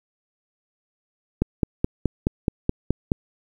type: click train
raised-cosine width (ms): 3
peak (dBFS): -6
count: 9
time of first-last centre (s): 1.42-3.119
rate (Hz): 4.71
effects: 8-bit